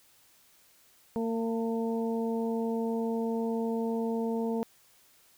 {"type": "harmonic tone with a mistuned harmonic", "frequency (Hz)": 228, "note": "A#3", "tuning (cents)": -38, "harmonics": [1, 2, 3, 4], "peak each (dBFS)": [-30, -32, -41, -41], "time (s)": [1.16, 4.63], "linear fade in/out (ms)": 0, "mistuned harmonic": 4, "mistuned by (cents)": -21, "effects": ["white hiss -62 dBFS RMS until 5.37 s"]}